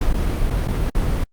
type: noise with dropouts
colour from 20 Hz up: brown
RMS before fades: -19 dBFS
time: 0.01-1.24 s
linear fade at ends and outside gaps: 5 ms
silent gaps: 0.13-0.14 / 0.501-0.505 / 0.677-0.682 / 0.9-0.948 s
effects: Opus 48 kbps